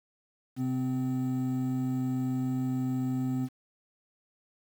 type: tone pair together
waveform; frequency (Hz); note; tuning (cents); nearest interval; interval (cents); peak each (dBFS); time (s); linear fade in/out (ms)
triangle; 130.3 / 257; C3 / C4; -7 / -31; octave; 1176; -30 / -27; 0.56-3.49; 50
effects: 9-bit